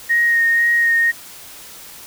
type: tone with vibrato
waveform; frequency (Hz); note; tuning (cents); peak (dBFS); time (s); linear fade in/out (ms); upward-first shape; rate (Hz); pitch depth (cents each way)
sine; 1864.7; A#6; 0; -12; 0.09-1.12; 20; sine; 2; 16
effects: white hiss -38 dBFS RMS until 2.06 s